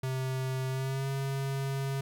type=tone with pitch glide; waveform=square; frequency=130.81 to 136.44 Hz; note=C3 to C#3; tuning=0 to -27 cents; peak=-31 dBFS; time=0.03-2.01 s; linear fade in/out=5 ms; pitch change=+73 cents; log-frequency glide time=0.69-1.08 s; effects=12-bit